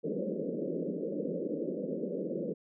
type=band-pass noise; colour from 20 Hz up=white; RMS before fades=-35 dBFS; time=0.03-2.54 s; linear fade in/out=20 ms; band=160 to 560 Hz; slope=96 dB/octave; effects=none